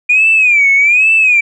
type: tone with vibrato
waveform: sine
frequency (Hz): 2415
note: D7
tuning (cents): +48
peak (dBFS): -5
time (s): 0.09-1.41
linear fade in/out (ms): 10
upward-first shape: sine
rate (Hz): 1.2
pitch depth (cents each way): 160
effects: tanh soft clip ceiling -1 dBFS